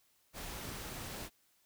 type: noise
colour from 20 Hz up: pink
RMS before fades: -44 dBFS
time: 0.33-1.3 s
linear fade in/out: 50 ms
effects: white hiss -72 dBFS RMS until 1.65 s